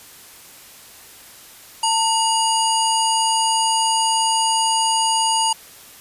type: harmonic tone with a mistuned harmonic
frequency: 959 Hz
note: A#5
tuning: 49 cents sharp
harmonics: 1 / 3 / 5 / 7 / 9 / 10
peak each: -18 / -23 / -25 / -26 / -28 / -28 dBFS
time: 1.83-5.53 s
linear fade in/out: 5 ms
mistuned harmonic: 1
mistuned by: -110 cents
effects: white hiss -43 dBFS RMS until 6 s + resampled to 32000 Hz